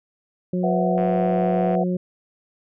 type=harmonic tone; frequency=180.9 Hz; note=F#3; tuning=39 cents flat; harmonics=1 / 2 / 3; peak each=-21 / -27 / -31 dBFS; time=0.53-1.97 s; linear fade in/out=5 ms
type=chord; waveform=sine; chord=B suspended fourth; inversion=none; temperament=equal; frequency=493.9 / 659.3 / 740 Hz; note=B4 / E5 / F#5; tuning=0 / 0 / 0 cents; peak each=-25 dBFS; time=0.63-1.84 s; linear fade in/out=10 ms
type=click train; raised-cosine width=0.5 ms; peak=-22 dBFS; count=82; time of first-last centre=0.98-1.751 s; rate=105 Hz
effects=none